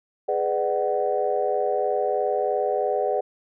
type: chord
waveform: sine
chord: G# half-diminished seventh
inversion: none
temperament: just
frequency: 415.3 / 498.4 / 598 / 747.5 Hz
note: G#4 / B4 / D5 / F#5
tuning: 0 / +16 / +31 / +17 cents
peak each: -26 dBFS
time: 0.28-3.21 s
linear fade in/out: 10 ms
effects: tanh soft clip ceiling -10 dBFS